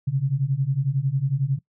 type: beating tone pair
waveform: sine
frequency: 130 / 141 Hz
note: C3 / C#3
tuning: -11 / +30 cents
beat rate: 11 Hz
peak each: -24 / -22 dBFS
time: 0.07-1.59 s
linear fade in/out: 10 ms
effects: noise-tail reverb RT60 0.1 s tail -21 dB re dry